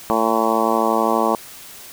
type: harmonic tone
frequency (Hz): 112.2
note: A2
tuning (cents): +34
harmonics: 2 / 3 / 4 / 5 / 6 / 7 / 8 / 9 / 10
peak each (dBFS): -24 / -24 / -24 / -24 / -24 / -24 / -24 / -24 / -24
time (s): 0.1-1.35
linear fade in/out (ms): 0
effects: white hiss -39 dBFS RMS until 1.92 s